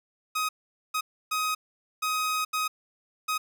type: tone bursts at uneven times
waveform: sawtooth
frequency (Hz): 1258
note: D#6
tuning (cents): +19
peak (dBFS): -22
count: 6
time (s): 0.35-0.49 / 0.94-1.01 / 1.31-1.55 / 2.02-2.45 / 2.53-2.68 / 3.28-3.38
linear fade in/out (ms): 10
effects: none

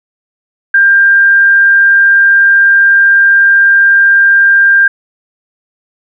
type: tone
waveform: sine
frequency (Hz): 1594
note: G6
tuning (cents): +28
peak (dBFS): -3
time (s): 0.74-4.88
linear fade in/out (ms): 5
effects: none

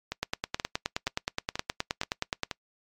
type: two click trains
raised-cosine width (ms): 0.2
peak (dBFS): -10 / -14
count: 22 / 6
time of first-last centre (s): 0.23-2.434 / 0.12-2.512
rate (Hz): 9.53 / 2.09
effects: noise-tail reverb RT60 0.1 s tail -24 dB re dry + MP3 96 kbps

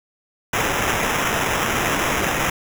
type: noise with sample-and-hold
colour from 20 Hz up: white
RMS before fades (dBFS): -21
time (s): 0.53-2.5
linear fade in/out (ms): 5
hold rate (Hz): 4410
effects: none

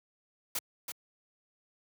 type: noise with echo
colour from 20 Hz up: white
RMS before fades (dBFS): -33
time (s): 0.55-0.59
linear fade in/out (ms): 5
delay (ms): 330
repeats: 1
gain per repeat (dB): -6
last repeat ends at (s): 0.92
effects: high-pass 80 Hz 12 dB/octave

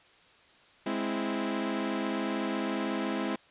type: chord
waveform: sawtooth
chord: Ab augmented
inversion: none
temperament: equal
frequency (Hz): 207.7 / 261.6 / 329.6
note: Ab3 / C4 / E4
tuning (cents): 0 / 0 / 0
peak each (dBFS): -30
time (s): 0.86-3.36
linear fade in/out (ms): 5
effects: white hiss -59 dBFS RMS until 3.5 s + resampled to 8000 Hz

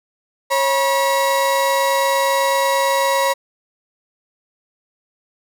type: tone pair together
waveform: 35% pulse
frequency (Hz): 547 / 964.3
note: C#5 / B5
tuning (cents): -23 / -42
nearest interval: minor seventh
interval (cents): 981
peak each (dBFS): -16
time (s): 0.5-3.34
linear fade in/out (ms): 20
effects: none

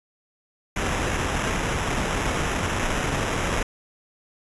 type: noise with sample-and-hold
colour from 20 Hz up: pink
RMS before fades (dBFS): -25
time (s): 0.76-3.63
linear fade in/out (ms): 5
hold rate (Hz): 4410
effects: resampled to 24000 Hz

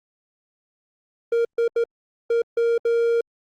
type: tone bursts at uneven times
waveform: triangle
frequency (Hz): 466.2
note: A#4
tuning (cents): 0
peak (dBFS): -15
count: 6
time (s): 1.32-1.45 / 1.58-1.68 / 1.76-1.84 / 2.3-2.42 / 2.57-2.78 / 2.85-3.21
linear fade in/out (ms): 5
effects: Opus 32 kbps

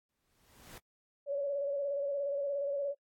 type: noise with exponential growth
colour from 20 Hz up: pink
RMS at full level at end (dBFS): -48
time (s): 0.09-0.78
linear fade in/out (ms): 2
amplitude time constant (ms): 150
type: tone with vibrato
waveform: sine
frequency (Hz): 564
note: C#5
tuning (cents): +30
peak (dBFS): -31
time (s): 1.26-2.95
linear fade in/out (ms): 50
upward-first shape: square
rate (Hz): 17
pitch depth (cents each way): 30
effects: noise-tail reverb RT60 0.1 s tail -23 dB re dry + AAC 64 kbps

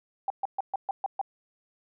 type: tone bursts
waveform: sine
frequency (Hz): 784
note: G5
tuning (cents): 0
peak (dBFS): -25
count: 7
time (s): 0.28-1.214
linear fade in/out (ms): 2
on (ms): 22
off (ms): 130
effects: none

